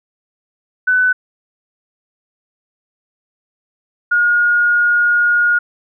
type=tone pair in turn; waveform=sine; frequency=1500 / 1433.3 Hz; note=F#6 / F6; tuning=+23 / +45 cents; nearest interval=minor second; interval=78 cents; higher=first; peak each=-10 dBFS; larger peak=neither; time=0.87-1.13 / 4.11-5.59 s; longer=second; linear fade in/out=10 ms; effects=none